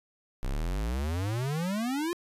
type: exponential sweep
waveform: square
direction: up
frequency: 30.27 to 357.7 Hz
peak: -29 dBFS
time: 0.43-2.13 s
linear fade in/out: 0 ms
effects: resampled to 32000 Hz